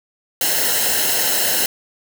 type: noise with comb filter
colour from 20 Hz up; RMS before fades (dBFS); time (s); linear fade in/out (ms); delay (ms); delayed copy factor
white; -18; 0.41-1.66; 2; 0.85; -0.7
effects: none